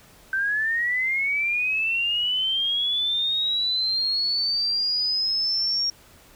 sine linear sweep, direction up, 1540 to 5588 Hz, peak -21 dBFS, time 0.33-5.9 s, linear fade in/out 2 ms, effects pink hiss -52 dBFS RMS until 6.35 s

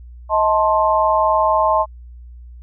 sine chord, A diminished, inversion second, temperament just, 633.6 / 880 / 1056 Hz, Eb5 / A5 / C6, +31 / 0 / +16 cents, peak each -17 dBFS, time 0.29-1.86 s, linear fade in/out 50 ms, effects added 60 Hz sine -35 dBFS peak until 2.62 s

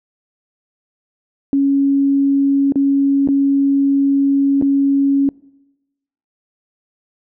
sine tone with dropouts, 277.2 Hz, C#4, in tune, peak -11 dBFS, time 1.53-5.29 s, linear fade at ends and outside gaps 1 ms, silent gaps 2.722-2.757 / 3.275-3.287 / 4.614-4.623 s, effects noise-tail reverb RT60 1.0 s tail -24 dB re dry

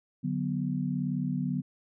sine chord, B minor, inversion first, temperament equal, 146.83 / 185 / 246.9 Hz, D3 / F#3 / B3, 0 / 0 / 0 cents, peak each -32 dBFS, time 0.23-1.62 s, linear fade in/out 20 ms, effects none

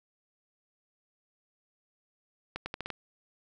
accelerating click train, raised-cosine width 0.3 ms, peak -19 dBFS, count 6, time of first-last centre 2.56-2.903 s, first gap 100 ms, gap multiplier 0.81, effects none

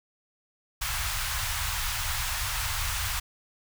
pink band-stop noise, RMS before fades -30 dBFS, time 0.81-3.2 s, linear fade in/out 10 ms, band 100 to 920 Hz, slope 24 dB/octave, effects none

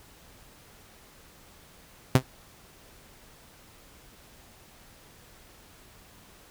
sawtooth tone with exponential decay, 129.1 Hz, C3, 23 cents flat, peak -9 dBFS, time 2.15-2.23 s, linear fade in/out 5 ms, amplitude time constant 16 ms, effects pink hiss -54 dBFS RMS until 6.5 s

